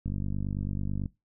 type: click train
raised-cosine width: 5 ms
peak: -20 dBFS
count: 50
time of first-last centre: 0.06-1.058 s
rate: 49.1 Hz
effects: noise-tail reverb RT60 0.2 s tail -20 dB re dry